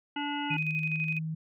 harmonic tone, 290 Hz, D4, 22 cents flat, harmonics 1 / 3 / 5 / 7 / 9 / 10, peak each -34 / -35 / -40 / -42 / -44 / -39 dBFS, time 0.16-0.57 s, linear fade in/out 5 ms
sine tone with tremolo, 2507 Hz, D#7, 12 cents sharp, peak -28 dBFS, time 0.5-1.19 s, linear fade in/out 10 ms, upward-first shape square, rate 12 Hz, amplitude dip 50%
sine tone with pitch glide, 156.4 to 159.04 Hz, D#3 to D#3, +9 to +38 cents, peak -31 dBFS, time 0.5-1.35 s, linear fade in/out 10 ms, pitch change +29 cents, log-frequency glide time 0.65-1.17 s
effects none

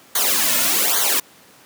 white noise with flanger, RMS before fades -18 dBFS, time 0.15-1.2 s, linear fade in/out 5 ms, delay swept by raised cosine 0.38 to 2.58 ms, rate 1.2 Hz, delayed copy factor -0.95, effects pink hiss -48 dBFS RMS until 1.65 s + high-pass 200 Hz 12 dB/octave

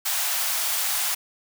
white high-pass noise, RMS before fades -25 dBFS, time 0.05-1.15 s, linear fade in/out 10 ms, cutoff 620 Hz, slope 48 dB/octave, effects none

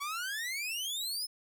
sawtooth exponential sweep, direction up, 1108.7 to 5260 Hz, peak -31 dBFS, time 0-1.27 s, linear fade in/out 20 ms, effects none

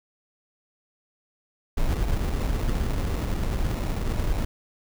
brown noise with sample-and-hold, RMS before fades -25 dBFS, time 1.77-4.45 s, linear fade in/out 5 ms, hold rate 1575 Hz, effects none

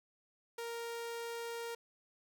sawtooth tone, 466.2 Hz, A#4, in tune, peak -36 dBFS, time 0.58-1.75 s, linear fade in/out 5 ms, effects none

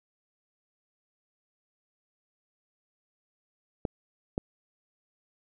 clicks, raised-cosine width 2 ms, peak -15 dBFS, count 2, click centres 3.852 / 4.379 s, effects none

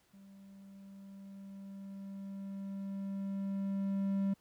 triangle tone with level ramp, 196 Hz, G3, in tune, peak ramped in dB -52 to -27 dBFS, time 0.13-4.34 s, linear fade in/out 10 ms, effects pink hiss -71 dBFS RMS until 4.4 s + high-pass 60 Hz 12 dB/octave

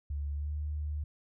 sine tone with pitch glide, 72.1 to 74.77 Hz, D2 to D2, -31 to +32 cents, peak -32 dBFS, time 0.1-1.04 s, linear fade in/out 5 ms, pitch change +63 cents, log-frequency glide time 0.34-0.52 s, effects none

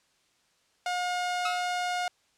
sawtooth tone, 717 Hz, F5, 45 cents sharp, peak -24 dBFS, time 0.86-2.08 s, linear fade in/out 2 ms
sawtooth tone with exponential decay, 1290 Hz, E6, 38 cents flat, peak -23 dBFS, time 1.45-1.72 s, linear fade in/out 5 ms, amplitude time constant 58 ms
effects white hiss -68 dBFS RMS until 2.37 s + low-pass 7000 Hz 12 dB/octave

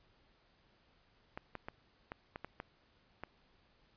clicks, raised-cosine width 0.5 ms, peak -27 dBFS, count 8, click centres 1.375 / 1.553 / 1.685 / 2.119 / 2.359 / 2.446 / 2.601 / 3.236 s, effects pink hiss -70 dBFS RMS until 3.96 s + resampled to 11025 Hz

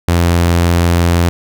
sawtooth tone, 85.9 Hz, F2, 28 cents flat, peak -5 dBFS, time 0.08-1.29 s, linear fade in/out 0 ms, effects none

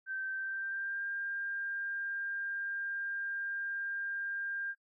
sine tone with pitch glide, 1553 to 1599.4 Hz, G6 to G6, -17 to +34 cents, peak -35 dBFS, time 0.06-4.75 s, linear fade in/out 50 ms, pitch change +51 cents, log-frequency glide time 0.32-1.04 s, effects noise-tail reverb RT60 0.1 s tail -17 dB re dry

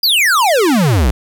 square exponential sweep, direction down, 4978 to 53 Hz, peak -10 dBFS, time 0.03-1.11 s, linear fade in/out 5 ms, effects 7-bit

